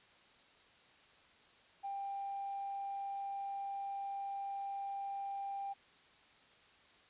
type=tone with hard clipping; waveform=triangle; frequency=793 Hz; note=G5; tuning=20 cents sharp; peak=-39 dBFS; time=1.83-5.74 s; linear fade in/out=20 ms; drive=4 dB; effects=white hiss -64 dBFS RMS until 7.09 s + resampled to 8000 Hz